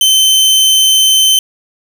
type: tone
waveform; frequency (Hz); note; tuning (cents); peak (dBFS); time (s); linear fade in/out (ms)
sawtooth; 3082; G7; -30; -3; 0.01-1.39; 2
effects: none